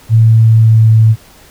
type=tone with pitch glide; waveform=sine; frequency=112.3 to 110.95 Hz; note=A2 to A2; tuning=+36 to +15 cents; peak=-3 dBFS; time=0.09-1.16 s; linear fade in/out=50 ms; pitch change=-21 cents; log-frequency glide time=0.41-0.91 s; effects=pink hiss -41 dBFS RMS until 1.5 s